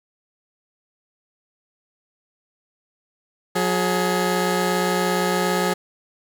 15% pulse tone pair together, 181.47 / 420.3 Hz, F#3 / G#4, -33 / +21 cents, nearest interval octave + minor third, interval 1454 cents, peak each -15 / -16 dBFS, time 3.55-5.74 s, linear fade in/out 10 ms, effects none

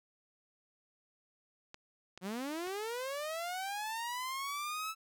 clicks, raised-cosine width 0.2 ms, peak -30 dBFS, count 3, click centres 1.744 / 2.176 / 2.673 s
sawtooth linear sweep, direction up, 174.61 to 1319 Hz, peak -33 dBFS, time 2.21-4.95 s, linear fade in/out 50 ms
effects none

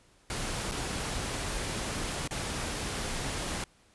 pink noise with dropouts, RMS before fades -34 dBFS, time 0.3-3.64 s, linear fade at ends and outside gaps 1 ms, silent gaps 0.713-0.719 / 2.276-2.309 s, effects pink hiss -63 dBFS RMS until 3.94 s + resampled to 24000 Hz

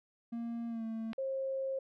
triangle tone with pitch glide, 233.1 to 224 Hz, A#3 to A3, 0 to +31 cents, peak -34 dBFS, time 0.32-1.13 s, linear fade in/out 10 ms, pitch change -69 cents, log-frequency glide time 0.68-0.84 s
click, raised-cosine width 0.3 ms, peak -28 dBFS, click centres 1.132 s
sine tone, 535 Hz, C5, 38 cents sharp, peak -33 dBFS, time 1.18-1.79 s, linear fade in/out 5 ms
effects none

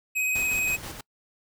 square tone with vibrato, 2524 Hz, D#7, 24 cents sharp, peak -24 dBFS, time 0.15-0.77 s, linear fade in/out 20 ms, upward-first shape sine, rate 17 Hz, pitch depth 15 cents each way
pink noise with tremolo, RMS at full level -37 dBFS, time 0.35-1.01 s, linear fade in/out 5 ms, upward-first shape square, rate 6.2 Hz, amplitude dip 40%
effects noise-tail reverb RT60 0.1 s tail -26 dB re dry

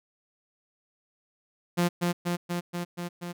sawtooth tone with echo, 174.61 Hz, F3, in tune, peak -18 dBFS, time 1.77-1.89 s, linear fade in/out 20 ms, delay 240 ms, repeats 6, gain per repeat -2 dB, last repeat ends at 3.33 s, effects none

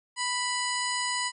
harmonic tone with a mistuned harmonic, 987.8 Hz, B5, in tune, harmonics 1 / 2 / 3 / 4 / 5 / 7 / 8 / 9, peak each -32 / -33 / -37 / -39 / -35 / -37 / -40 / -38 dBFS, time 0.16-1.32 s, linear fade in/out 50 ms, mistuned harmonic 4, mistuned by +46 cents, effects none

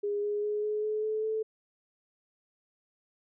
sine tone with pitch steps, 410 / 414.5 / 419.1 / 423.7 / 428.4 / 433.1 / 437.9 Hz, G#4 / G#4 / G#4 / G#4 / A4 / A4 / A4, -22 / -3 / +16 / +35 / -46 / -27 / -8 cents, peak -28 dBFS, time 0.03-1.43 s, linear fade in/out 10 ms, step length 200 ms, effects none

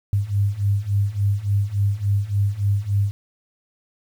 sine beating tone pair, 98.7 / 102.2 Hz, G2 / G#2, +12 / -27 cents, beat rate 3.5 Hz, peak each -22 / -20 dBFS, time 0.13-3.11 s, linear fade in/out 0 ms, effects 8-bit

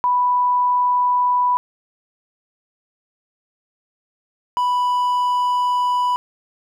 sine / triangle tone pair in turn, 987.8 / 987.8 Hz, B5 / B5, 0 / 0 cents, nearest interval unison, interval 0 cents, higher neither, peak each -14 dBFS, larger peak neither, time 0.04-1.57 / 4.57-6.16 s, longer second, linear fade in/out 0 ms, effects none

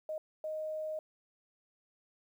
sine tone bursts at uneven times, 622.3 Hz, D#5, in tune, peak -35 dBFS, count 2, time 0.09-0.18 / 0.44-0.99 s, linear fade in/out 2 ms, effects 11-bit

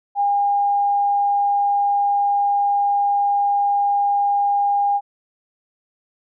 sine tone, 809 Hz, G#5, 46 cents flat, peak -15 dBFS, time 0.15-5.01 s, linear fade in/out 50 ms, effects none

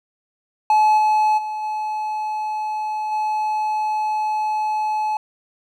triangle tone with level steps, 857 Hz, A5, 46 cents flat, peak -10 / -12 / -22 / -20 / -17 dBFS, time 0.7-5.17 s, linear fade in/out 2 ms, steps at 0.97 / 1.37 / 1.62 / 3.11 s, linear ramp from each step 20 ms, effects none

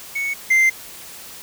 triangle tone pair in turn, 2217 / 2085 Hz, C#7 / C7, 0 / -7 cents, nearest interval minor second, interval 107 cents, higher first, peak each -19 / -10 dBFS, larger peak second, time 0.15-0.34 / 0.5-0.7 s, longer second, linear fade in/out 10 ms, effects white hiss -38 dBFS RMS until 1.42 s

